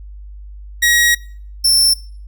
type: tone pair in turn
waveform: sawtooth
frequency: 1900 / 5374 Hz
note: A#6 / E8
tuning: +33 / +33 cents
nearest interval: octave + tritone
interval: 1800 cents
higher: second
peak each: -7 dBFS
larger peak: neither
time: 0.82-1.15 / 1.64-1.94 s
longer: first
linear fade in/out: 10 ms
effects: noise-tail reverb RT60 0.5 s tail -22 dB re dry + added 50 Hz sine -31 dBFS peak until 2.27 s